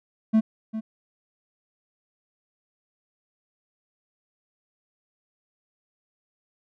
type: tone with echo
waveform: triangle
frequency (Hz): 220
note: A3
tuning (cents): 0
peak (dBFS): -13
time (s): 0.33-0.41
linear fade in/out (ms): 20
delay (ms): 400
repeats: 1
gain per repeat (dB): -12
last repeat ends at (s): 0.81
effects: none